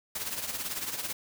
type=noise with tremolo; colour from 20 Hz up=white; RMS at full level=-32 dBFS; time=0.15-1.13 s; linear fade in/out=5 ms; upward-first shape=triangle; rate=18 Hz; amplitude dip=70%; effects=none